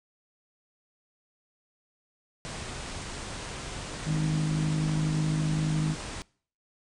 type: low-pass noise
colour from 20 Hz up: pink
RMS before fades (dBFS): -38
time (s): 2.45-6.22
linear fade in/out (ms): 0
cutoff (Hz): 9500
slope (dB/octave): 96
type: harmonic tone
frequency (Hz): 51.91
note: G#1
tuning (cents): 0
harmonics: 3 / 4 / 5 / 6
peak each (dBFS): -25 / -38 / -38 / -37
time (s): 4.05-5.96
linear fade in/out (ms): 50
effects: noise-tail reverb RT60 0.5 s tail -24 dB re dry